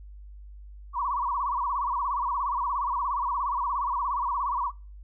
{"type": "tone with vibrato", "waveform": "sine", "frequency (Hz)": 1046.5, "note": "C6", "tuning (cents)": 0, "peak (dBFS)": -25, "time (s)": [0.93, 4.72], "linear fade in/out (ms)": 50, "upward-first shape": "sine", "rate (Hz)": 17, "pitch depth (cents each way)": 180, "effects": ["noise-tail reverb RT60 0.4 s tail -26 dB re dry", "added 50 Hz sine -42 dBFS peak until 5.03 s"]}